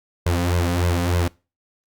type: tone with flanger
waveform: sawtooth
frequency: 87.31 Hz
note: F2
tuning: in tune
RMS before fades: -20 dBFS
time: 0.26-1.28 s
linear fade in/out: 5 ms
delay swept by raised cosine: 1.9 to 4.1 ms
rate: 3.3 Hz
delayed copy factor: +1
effects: noise-tail reverb RT60 0.3 s tail -23 dB re dry + Opus 48 kbps